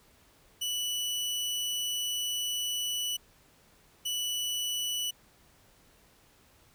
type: tone bursts at uneven times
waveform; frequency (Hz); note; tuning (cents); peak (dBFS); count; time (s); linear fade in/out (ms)
sawtooth; 2960; F#7; 0; -27; 2; 0.61-3.17 / 4.05-5.11; 10
effects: pink hiss -62 dBFS RMS until 6.74 s